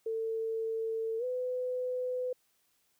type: tone with pitch glide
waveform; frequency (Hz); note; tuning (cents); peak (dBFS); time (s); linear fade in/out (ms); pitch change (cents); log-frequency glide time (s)
sine; 448.1 to 503; A4 to B4; +32 to +32; -31; 0.06-2.33; 5; +200; 1.18-1.24
effects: white hiss -73 dBFS RMS until 2.99 s